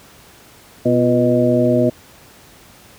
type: harmonic tone with a mistuned harmonic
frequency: 123.47 Hz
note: B2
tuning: in tune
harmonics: 1 / 2 / 3 / 4 / 5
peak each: -20 / -16 / -19 / -20 / -17 dBFS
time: 0.85-1.9 s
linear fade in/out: 10 ms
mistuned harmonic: 3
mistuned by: -85 cents
effects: pink hiss -45 dBFS RMS until 2.98 s + high-pass 60 Hz 12 dB/octave